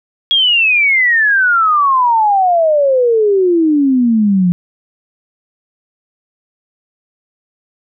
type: exponential sweep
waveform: sine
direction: down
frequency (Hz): 3322 to 172.6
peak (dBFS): -8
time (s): 0.31-4.52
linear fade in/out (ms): 0
effects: none